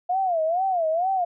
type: tone with vibrato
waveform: sine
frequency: 698.5 Hz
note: F5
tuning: in tune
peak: -20 dBFS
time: 0.09-1.25 s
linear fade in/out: 10 ms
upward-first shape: sine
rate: 2.2 Hz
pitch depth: 180 cents each way
effects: none